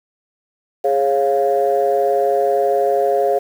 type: chord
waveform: sine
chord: Db major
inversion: second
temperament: equal with one note detuned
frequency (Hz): 415.3 / 547.7 / 698.5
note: Ab4 / Db5 / F5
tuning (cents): 0 / -21 / 0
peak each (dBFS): -17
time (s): 0.84-3.39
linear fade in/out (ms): 10
effects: tanh soft clip ceiling -6 dBFS + 7-bit